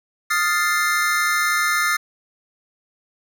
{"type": "chord", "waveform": "square", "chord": "F dominant seventh", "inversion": "third", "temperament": "equal", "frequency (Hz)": [1244.5, 1396.9, 1760, 2093], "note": ["Eb6", "F6", "A6", "C7"], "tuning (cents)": [0, 0, 0, 0], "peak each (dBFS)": -24, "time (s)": [0.3, 1.97], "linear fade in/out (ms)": 10, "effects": []}